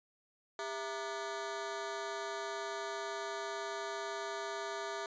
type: ring-modulated tone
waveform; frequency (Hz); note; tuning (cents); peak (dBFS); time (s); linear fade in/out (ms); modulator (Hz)
20% pulse; 532; C5; +29; -30; 0.59-5.06; 2; 131
effects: resampled to 16000 Hz